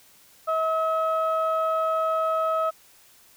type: tone pair together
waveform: sine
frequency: 642 / 1284 Hz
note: E5 / E6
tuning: -46 / -46 cents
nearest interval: octave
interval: 1200 cents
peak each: -23 dBFS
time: 0.47-2.71 s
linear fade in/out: 20 ms
effects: tanh soft clip ceiling -16 dBFS + white hiss -55 dBFS RMS until 3.36 s